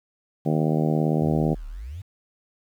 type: harmonic tone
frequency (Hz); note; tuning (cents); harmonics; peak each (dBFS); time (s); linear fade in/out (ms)
77.78; D#2; 0; 2 / 3 / 4 / 5 / 6 / 7 / 8 / 9 / 10; -22 / -26 / -28 / -30 / -32 / -33 / -34 / -35 / -36; 0.45-1.55; 20
type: exponential two-way sweep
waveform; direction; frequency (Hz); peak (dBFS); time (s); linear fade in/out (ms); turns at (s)
sine; down then up; 102.1 to 33.78 to 102.1; -32; 1.21-2.02; 10; 1.67
effects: 9-bit